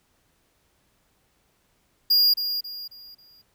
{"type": "tone with echo", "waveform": "square", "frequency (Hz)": 4835, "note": "D8", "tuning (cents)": 50, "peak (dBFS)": -16, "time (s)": [2.1, 2.34], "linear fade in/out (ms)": 10, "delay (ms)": 270, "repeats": 4, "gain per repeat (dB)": -9, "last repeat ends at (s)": 3.42, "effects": ["pink hiss -67 dBFS RMS until 3.54 s"]}